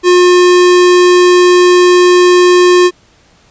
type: tone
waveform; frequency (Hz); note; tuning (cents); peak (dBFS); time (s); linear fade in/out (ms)
square; 358.2; F4; +44; -4; 0.03-2.91; 50
effects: pink hiss -47 dBFS RMS until 3.5 s + resampled to 16000 Hz